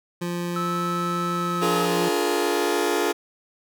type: tone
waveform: 25% pulse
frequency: 174.2 Hz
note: F3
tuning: 4 cents flat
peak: -22 dBFS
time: 0.21-2.09 s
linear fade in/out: 10 ms
type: tone with pitch glide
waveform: triangle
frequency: 1306 to 1283.6 Hz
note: E6 to E6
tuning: -17 to -46 cents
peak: -24 dBFS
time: 0.56-1.85 s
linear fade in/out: 2 ms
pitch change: -29 cents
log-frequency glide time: 1.29-1.72 s
type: chord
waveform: sawtooth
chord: Bb dominant seventh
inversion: first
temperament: just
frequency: 291.4 / 349.6 / 419.5 / 466.2 Hz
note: D4 / F4 / Ab4 / Bb4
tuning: -13 / +2 / +17 / 0 cents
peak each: -25 / -21 / -21 / -24 dBFS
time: 1.61-3.13 s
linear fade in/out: 20 ms
effects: none